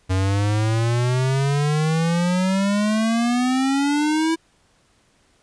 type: exponential sweep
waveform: square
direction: up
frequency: 92.5 to 329.6 Hz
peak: -18 dBFS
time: 0.09-4.36 s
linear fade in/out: 20 ms
effects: pink hiss -60 dBFS RMS until 5.42 s + resampled to 22050 Hz